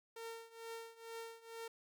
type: tone with tremolo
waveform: sawtooth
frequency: 456.7 Hz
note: A#4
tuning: 36 cents flat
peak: -40 dBFS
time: 0.16-1.68 s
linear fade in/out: 5 ms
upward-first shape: triangle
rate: 2.2 Hz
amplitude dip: 90%
effects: none